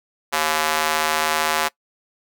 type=tone with high-pass filter; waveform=square; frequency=77.78 Hz; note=D#2; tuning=in tune; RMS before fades=-21 dBFS; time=0.32-1.69 s; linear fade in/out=20 ms; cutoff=880 Hz; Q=0.98; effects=noise-tail reverb RT60 0.1 s tail -22 dB re dry